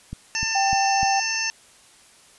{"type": "click train", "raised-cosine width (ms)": 5, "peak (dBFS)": -19, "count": 4, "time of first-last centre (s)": [0.13, 1.031], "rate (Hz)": 3.33}
{"type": "harmonic tone", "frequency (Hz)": 894, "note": "A5", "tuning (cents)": 27, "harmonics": [1, 2, 3, 5, 6, 7], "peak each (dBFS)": [-36, -29, -28, -37, -28, -29], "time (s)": [0.35, 1.5], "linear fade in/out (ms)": 0}
{"type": "tone with vibrato", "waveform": "sine", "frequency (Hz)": 784, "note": "G5", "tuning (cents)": 0, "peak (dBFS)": -19, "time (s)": [0.55, 1.2], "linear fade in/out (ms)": 5, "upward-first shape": "triangle", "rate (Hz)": 15, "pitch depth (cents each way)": 10}
{"effects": ["white hiss -52 dBFS RMS until 2.38 s", "resampled to 24000 Hz"]}